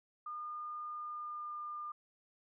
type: tone with pitch glide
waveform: sine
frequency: 1215 to 1203.8 Hz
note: D#6 to D6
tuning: -42 to +42 cents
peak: -40 dBFS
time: 0.26-1.92 s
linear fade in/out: 5 ms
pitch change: -16 cents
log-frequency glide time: 0.87-1.58 s
effects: none